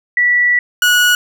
sine / 30% pulse tone pair in turn, 1950 / 1460.8 Hz, B6 / F#6, -23 / -23 cents, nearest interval perfect fourth, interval 500 cents, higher first, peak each -9 / -6 dBFS, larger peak second, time 0.17-0.59 / 0.82-1.15 s, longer first, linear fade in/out 2 ms, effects none

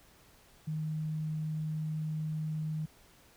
sine tone, 155.56 Hz, D#3, in tune, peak -32 dBFS, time 0.67-2.86 s, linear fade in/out 10 ms, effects pink hiss -61 dBFS RMS until 3.36 s

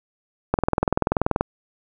click train, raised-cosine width 1 ms, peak -4 dBFS, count 19, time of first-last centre 0.54-1.41 s, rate 20.7 Hz, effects none

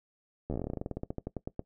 slowing click train, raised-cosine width 2 ms, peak -21 dBFS, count 24, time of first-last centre 0.5-1.594 s, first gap 12 ms, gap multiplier 1.11, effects noise-tail reverb RT60 0.1 s tail -19 dB re dry

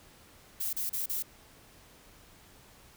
violet noise bursts, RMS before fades -33 dBFS, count 4, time 0.6-1.225 s, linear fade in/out 5 ms, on 130 ms, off 35 ms, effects pink hiss -57 dBFS RMS until 2.96 s

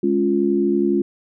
sine chord, Db major, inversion second, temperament equal, 207.7 / 277.2 / 349.2 Hz, Ab3 / Db4 / F4, 0 / 0 / 0 cents, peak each -21 / -21 / -18 dBFS, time 0.03-1.02 s, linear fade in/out 5 ms, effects none

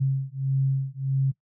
sine beating tone pair, 134.2 / 135.8 Hz, C3 / C#3, +44 / -35 cents, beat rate 1.6 Hz, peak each -25 dBFS, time 0-1.32 s, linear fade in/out 20 ms, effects noise-tail reverb RT60 0.1 s tail -20 dB re dry

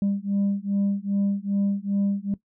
sine beating tone pair, 198.4 / 200.9 Hz, G3 / G3, +21 / +43 cents, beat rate 2.5 Hz, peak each -23 dBFS, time 0.02-2.34 s, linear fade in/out 2 ms, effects noise-tail reverb RT60 0.1 s tail -18 dB re dry + tanh soft clip ceiling -18 dBFS

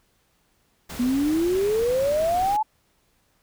pink noise, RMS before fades -36 dBFS, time 0.89-2.57 s, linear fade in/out 10 ms
sine exponential sweep, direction up, 239.1 to 881 Hz, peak -19 dBFS, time 0.99-2.63 s, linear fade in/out 10 ms
effects pink hiss -66 dBFS RMS until 3.42 s

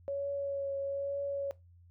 sine tone with vibrato, 557 Hz, C#5, 8 cents sharp, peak -32 dBFS, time 0.08-1.51 s, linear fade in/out 0 ms, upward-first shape triangle, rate 1.1 Hz, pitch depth 18 cents each way, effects noise-tail reverb RT60 0.2 s tail -19 dB re dry + added 87 Hz sine -56 dBFS peak until 1.9 s

